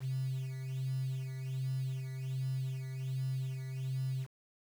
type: tone with tremolo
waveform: triangle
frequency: 131.4 Hz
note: C3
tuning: 8 cents sharp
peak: -28 dBFS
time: 0-4.27 s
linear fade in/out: 50 ms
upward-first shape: sine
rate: 1.3 Hz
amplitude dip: 60%
effects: tanh soft clip ceiling -30 dBFS + 9-bit